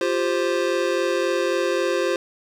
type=chord; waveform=square; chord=F suspended second; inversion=none; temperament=just; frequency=349.2 / 392.9 / 523.8 Hz; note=F4 / G4 / C5; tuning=0 / +4 / +2 cents; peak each=-25 / -26 / -24 dBFS; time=0.01-2.16 s; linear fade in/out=2 ms; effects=low-pass 6000 Hz 12 dB/octave + 8-bit